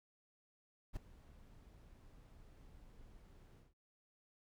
brown noise with ADSR envelope, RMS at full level -42 dBFS, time 0.93-3.74 s, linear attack 36 ms, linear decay 6 ms, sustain -18 dB, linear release 160 ms, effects none

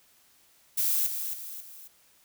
violet noise with echo, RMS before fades -26 dBFS, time 0.77-1.07 s, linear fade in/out 10 ms, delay 270 ms, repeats 3, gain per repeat -7 dB, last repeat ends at 1.88 s, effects white hiss -62 dBFS RMS until 2.24 s

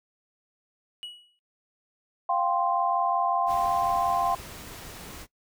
triangle tone with exponential decay, 2925 Hz, F#7, 21 cents flat, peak -32 dBFS, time 1.03-1.39 s, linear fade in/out 0 ms, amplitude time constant 78 ms
sine chord, F suspended second, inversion none, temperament equal, 698.5 / 784 / 1046.5 Hz, F5 / G5 / C6, 0 / 0 / 0 cents, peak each -27 dBFS, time 2.29-4.35 s, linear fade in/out 5 ms
pink noise, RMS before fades -42 dBFS, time 3.46-5.27 s, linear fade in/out 50 ms
effects noise-tail reverb RT60 0.1 s tail -18 dB re dry

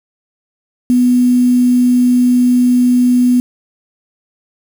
sine tone with quantisation, 247.4 Hz, B3, 3 cents sharp, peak -7 dBFS, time 0.9-3.4 s, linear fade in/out 0 ms, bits 5, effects none

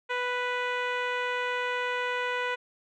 10% pulse tone with low-pass filter, 494.2 Hz, B4, 1 cent sharp, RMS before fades -30 dBFS, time 0.09-2.56 s, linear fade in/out 20 ms, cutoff 2500 Hz, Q 0.88, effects none

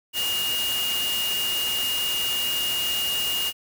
sine tone in noise, 2850 Hz, F7, 34 cents sharp, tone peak -24 dBFS, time 0.13-3.53 s, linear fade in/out 50 ms, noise white, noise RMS -30 dBFS, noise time 0.13-3.53 s, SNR +3 dB, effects none

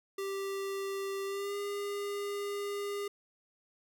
square tone with pitch glide, 392 to 405.4 Hz, G4 to G#4, 0 to -42 cents, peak -35 dBFS, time 0.18-3.08 s, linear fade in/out 5 ms, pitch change +58 cents, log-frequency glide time 1.25-1.56 s, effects none

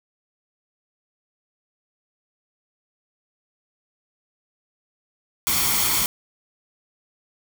white noise with comb filter, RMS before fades -21 dBFS, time 5.47-6.06 s, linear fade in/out 0 ms, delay 0.9 ms, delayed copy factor +0.55, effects none

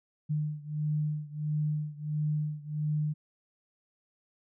sine beating tone pair, 150.6 / 152.1 Hz, D3 / D#3, +44 / -39 cents, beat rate 1.5 Hz, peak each -31 / -33 dBFS, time 0.29-3.14 s, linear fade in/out 20 ms, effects none

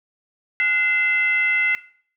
sine tone with frequency modulation, 2057 Hz, C7, 30 cents flat, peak -16 dBFS, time 0.6-1.75 s, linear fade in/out 0 ms, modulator 609 Hz, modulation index 0.59, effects noise-tail reverb RT60 0.5 s tail -18 dB re dry

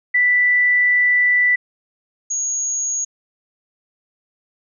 sine tone pair in turn, 1975.5 / 6645 Hz, B6 / G#8, 0 / 0 cents, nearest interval octave + major sixth, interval 2100 cents, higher second, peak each -12 / -19 dBFS, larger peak first, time 0.14-1.56 / 2.3-3.05 s, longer first, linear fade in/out 10 ms, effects none

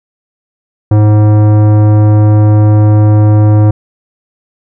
sine tone with tanh clipping, 105.8 Hz, G#2, 33 cents sharp, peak -5 dBFS, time 0.91-3.71 s, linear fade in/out 5 ms, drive 16 dB, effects none

